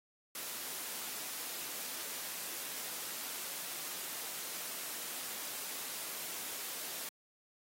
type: noise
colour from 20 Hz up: white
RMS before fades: -42 dBFS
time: 0.35-7.09 s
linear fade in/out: 2 ms
effects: high-pass 200 Hz 12 dB/octave + AAC 48 kbps